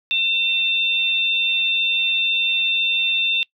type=tone pair together; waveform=sine; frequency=2693 / 3595 Hz; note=E7 / A7; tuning=+36 / +36 cents; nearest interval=perfect fourth; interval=500 cents; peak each=-20 dBFS; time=0.11-3.43 s; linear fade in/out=0 ms; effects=noise-tail reverb RT60 0.1 s tail -22 dB re dry